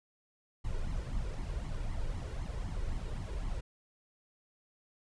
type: noise with flanger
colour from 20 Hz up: brown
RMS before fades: -36 dBFS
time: 0.64-3.61 s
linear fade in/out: 10 ms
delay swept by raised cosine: 0.94 to 2.14 ms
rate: 3.9 Hz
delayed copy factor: +0.65
effects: resampled to 22050 Hz